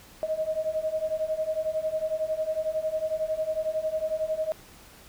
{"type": "beating tone pair", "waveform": "sine", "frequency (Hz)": [622.3, 633.3], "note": ["D#5", "D#5"], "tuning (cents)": [0, 30], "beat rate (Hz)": 11, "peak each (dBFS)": [-30, -28], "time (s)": [0.23, 4.52], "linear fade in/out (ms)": 0, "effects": ["pink hiss -51 dBFS RMS until 5.08 s"]}